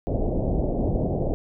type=low-pass noise; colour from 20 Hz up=pink; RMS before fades=-24 dBFS; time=0.07-1.34 s; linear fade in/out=0 ms; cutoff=700 Hz; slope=48 dB/octave; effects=none